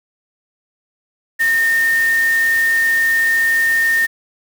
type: tone in noise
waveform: sine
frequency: 1827 Hz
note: A#6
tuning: 35 cents flat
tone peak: -12 dBFS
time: 1.39-4.07 s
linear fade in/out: 20 ms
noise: white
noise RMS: -29 dBFS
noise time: 1.39-4.07 s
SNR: +14 dB
effects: none